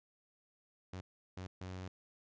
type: tone bursts at uneven times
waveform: sawtooth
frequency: 92.5 Hz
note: F#2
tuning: in tune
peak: -39 dBFS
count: 3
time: 0.93-1.01 / 1.37-1.47 / 1.61-1.88 s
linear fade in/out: 5 ms
effects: resampled to 16000 Hz